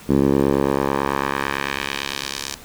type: tone with band-pass filter sweep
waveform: 10% pulse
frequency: 69 Hz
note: C#2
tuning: 7 cents flat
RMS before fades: -21 dBFS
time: 0.09-2.55 s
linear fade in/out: 5 ms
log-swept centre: 270 to 6300 Hz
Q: 1.1
effects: pink hiss -42 dBFS RMS until 2.64 s